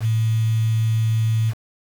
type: tone with quantisation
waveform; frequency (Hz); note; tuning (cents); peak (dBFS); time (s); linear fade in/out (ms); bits
sine; 111.7; A2; +27; -16; 0-1.54; 50; 6
effects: none